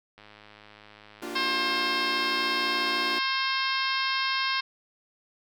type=click train; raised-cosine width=0.3 ms; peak=-33 dBFS; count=178; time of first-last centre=0.18-1.866 s; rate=105 Hz
type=chord; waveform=sawtooth; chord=G minor seventh; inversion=first; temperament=equal with one note detuned; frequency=233.1 / 293.7 / 349.2 / 383 Hz; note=Bb3 / D4 / F4 / G4; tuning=0 / 0 / 0 / -40 cents; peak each=-38 / -35 / -33 / -38 dBFS; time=1.22-3.19 s; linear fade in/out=5 ms
type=harmonic tone; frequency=532 Hz; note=C5; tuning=29 cents sharp; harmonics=2 / 3 / 4 / 5 / 6 / 7 / 8 / 9 / 10; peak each=-30 / -32 / -33 / -34 / -35 / -35 / -36 / -37 / -37 dBFS; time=1.35-4.61 s; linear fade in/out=10 ms
effects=none